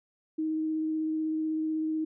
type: tone with vibrato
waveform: sine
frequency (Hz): 314.3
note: D#4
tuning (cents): +18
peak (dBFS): -27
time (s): 0.38-2.05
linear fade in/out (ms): 10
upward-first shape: square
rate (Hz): 16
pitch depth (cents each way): 8
effects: none